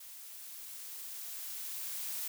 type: noise with level ramp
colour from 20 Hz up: blue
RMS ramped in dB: -50 to -38 dBFS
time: 0-2.28 s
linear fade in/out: 5 ms
effects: none